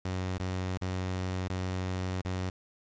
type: tone with dropouts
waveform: sawtooth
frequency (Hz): 92.5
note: F#2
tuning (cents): 0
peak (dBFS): -27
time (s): 0.05-2.5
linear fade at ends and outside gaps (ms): 5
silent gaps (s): 0.381-0.398 / 0.776-0.813 / 1.482-1.499 / 2.216-2.249
effects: resampled to 16000 Hz + 9-bit